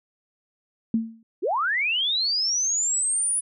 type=tone with exponential decay; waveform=sine; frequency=225.6 Hz; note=A3; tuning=44 cents sharp; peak=-16 dBFS; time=0.94-1.23 s; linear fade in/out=2 ms; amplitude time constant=62 ms
type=linear sweep; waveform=sine; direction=up; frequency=294.9 to 9956 Hz; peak=-21 dBFS; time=1.42-3.41 s; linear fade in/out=20 ms
effects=none